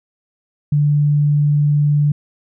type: tone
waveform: sine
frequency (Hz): 146.83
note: D3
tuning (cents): 0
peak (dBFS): -11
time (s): 0.72-2.12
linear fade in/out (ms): 5
effects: none